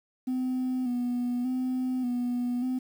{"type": "tone with vibrato", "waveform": "sine", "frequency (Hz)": 250, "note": "B3", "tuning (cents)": 21, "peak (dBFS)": -24, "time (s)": [0.27, 2.79], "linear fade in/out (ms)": 10, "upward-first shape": "square", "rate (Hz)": 0.85, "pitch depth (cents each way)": 37, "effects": ["tanh soft clip ceiling -25 dBFS", "9-bit"]}